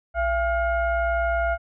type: tone with frequency modulation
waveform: sine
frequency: 678 Hz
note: E5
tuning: 49 cents sharp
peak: -20 dBFS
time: 0.14-1.58 s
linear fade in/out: 50 ms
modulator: 739 Hz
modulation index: 1
effects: none